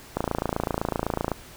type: click train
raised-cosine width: 1 ms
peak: -10 dBFS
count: 33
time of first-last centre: 0.17-1.317 s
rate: 27.9 Hz
effects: pink hiss -46 dBFS RMS until 1.56 s